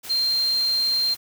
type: tone in noise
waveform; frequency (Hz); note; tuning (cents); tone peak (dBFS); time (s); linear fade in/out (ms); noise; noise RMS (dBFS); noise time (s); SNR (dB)
sine; 4177; C8; -4; -19; 0.09-1.15; 20; white; -37; 0.03-1.17; +15
effects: none